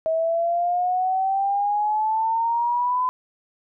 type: exponential sweep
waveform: sine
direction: up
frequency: 640 to 1016 Hz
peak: -19 dBFS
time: 0.06-3.09 s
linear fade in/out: 0 ms
effects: none